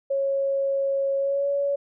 sine tone with pitch glide, 549 to 563.5 Hz, C#5 to C#5, -17 to +28 cents, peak -21 dBFS, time 0.1-1.76 s, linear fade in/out 10 ms, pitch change +45 cents, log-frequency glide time 1.17-1.49 s, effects none

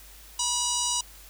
harmonic tone, 971 Hz, B5, 30 cents flat, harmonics 1 / 3 / 4 / 5 / 6 / 7 / 8 / 9, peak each -33 / -33 / -34 / -34 / -31 / -34 / -35 / -32 dBFS, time 0.39-1.01 s, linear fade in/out 5 ms, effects added 50 Hz sine -50 dBFS peak until 1.29 s + white hiss -50 dBFS RMS until 1.29 s

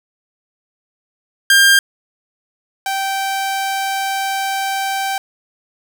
sawtooth tone pair in turn, 1600 / 778.6 Hz, G6 / G5, +35 / -12 cents, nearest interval octave, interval 1247 cents, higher first, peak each -4 / -14 dBFS, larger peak first, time 1.5-1.79 / 2.86-5.18 s, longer second, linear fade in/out 2 ms, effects none

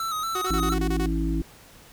square tone with vibrato, 1294 Hz, E6, 32 cents flat, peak -27 dBFS, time 0-0.74 s, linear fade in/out 2 ms, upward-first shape square, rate 4.3 Hz, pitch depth 50 cents each way
sawtooth tone bursts, 370 Hz, F#4, in tune, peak -24 dBFS, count 8, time 0.35-1.062 s, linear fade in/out 5 ms, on 68 ms, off 24 ms
harmonic tone, 54.4 Hz, A1, 19 cents flat, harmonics 1 / 3 / 5 / 6, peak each -25 / -30 / -30 / -29 dBFS, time 0.5-1.42 s, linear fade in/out 5 ms
effects pink hiss -50 dBFS RMS until 1.92 s

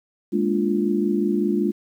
sine chord, Bb dominant seventh, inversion third, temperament equal, 207.7 / 233.1 / 293.7 / 349.2 Hz, Ab3 / Bb3 / D4 / F4, 0 / 0 / 0 / 0 cents, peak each -22 / -28 / -25 / -23 dBFS, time 0.32-1.72 s, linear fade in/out 20 ms, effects 9-bit

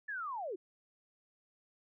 sine linear sweep, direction down, 1760 to 329.7 Hz, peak -37 dBFS, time 0.08-0.56 s, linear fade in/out 10 ms, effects none

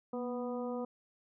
harmonic tone with a mistuned harmonic, 246.9 Hz, B3, in tune, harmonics 1 / 2 / 3 / 4 / 5, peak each -38 / -38 / -46 / -48 / -50 dBFS, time 0.13-0.85 s, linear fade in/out 5 ms, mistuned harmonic 1, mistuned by -47 cents, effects none

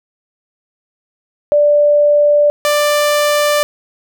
sine / sawtooth tone pair in turn, 587.3 / 590.3 Hz, D5 / D5, 0 / +9 cents, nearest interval unison, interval 9 cents, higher second, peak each -7 / -7 dBFS, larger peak neither, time 1.52-2.5 / 2.65-3.63 s, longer neither, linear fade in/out 0 ms, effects none

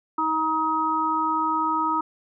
harmonic tone, 316 Hz, D#4, 27 cents sharp, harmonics 1 / 3 / 4, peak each -29 / -24 / -24 dBFS, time 0.18-2.01 s, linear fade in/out 5 ms, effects none

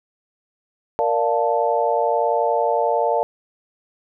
sine chord, Bb major seventh, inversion none, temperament equal, 466.2 / 587.3 / 698.5 / 880 Hz, Bb4 / D5 / F5 / A5, 0 / 0 / 0 / 0 cents, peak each -22 dBFS, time 0.99-3.23 s, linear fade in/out 0 ms, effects none

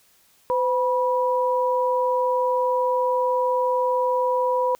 sine tone pair together, 509 / 975.4 Hz, C5 / B5, -48 / -22 cents, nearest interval major seventh, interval 1126 cents, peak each -21 / -22 dBFS, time 0.5-4.75 s, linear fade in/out 0 ms, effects white hiss -59 dBFS RMS until 4.79 s

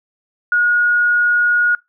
sine tone, 1444 Hz, F#6, 43 cents flat, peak -11 dBFS, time 0.52-1.75 s, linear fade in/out 2 ms, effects noise-tail reverb RT60 0.2 s tail -23 dB re dry

